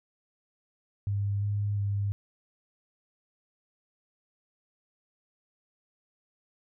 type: tone with pitch steps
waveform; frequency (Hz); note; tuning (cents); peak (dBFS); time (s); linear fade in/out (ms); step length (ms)
sine; 100.8 / 102.5 / 100.8; G2 / G#2 / G2; +49 / -22 / +49; -26; 1.07-2.12; 0; 350
effects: none